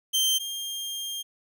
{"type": "tone pair in turn", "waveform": "sawtooth", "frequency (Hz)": [3136, 3204], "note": ["G7", "G7"], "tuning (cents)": [0, 37], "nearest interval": "unison", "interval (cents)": 37, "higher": "second", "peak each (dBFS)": [-18, -28], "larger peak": "first", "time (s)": [[0.13, 0.39], [0.39, 1.23]], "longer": "second", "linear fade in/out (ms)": 20, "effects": []}